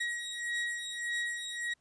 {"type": "beating tone pair", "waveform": "35% pulse", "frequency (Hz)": [1900, 1901.7], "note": ["A#6", "A#6"], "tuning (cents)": [33, 34], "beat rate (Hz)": 1.7, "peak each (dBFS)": [-36, -34], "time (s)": [0, 1.74], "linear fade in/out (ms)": 10, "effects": ["pink hiss -74 dBFS RMS until 1.8 s", "resampled to 22050 Hz"]}